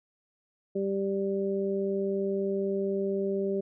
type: harmonic tone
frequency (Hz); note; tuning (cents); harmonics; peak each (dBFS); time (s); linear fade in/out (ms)
196.1; G3; +1; 1 / 2 / 3; -32 / -28 / -36; 0.75-3.61; 10
effects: none